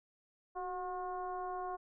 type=tone with frequency modulation; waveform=sine; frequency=727 Hz; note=F#5; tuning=31 cents flat; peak=-37 dBFS; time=0.55-1.77 s; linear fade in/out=20 ms; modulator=355 Hz; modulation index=1.1; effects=none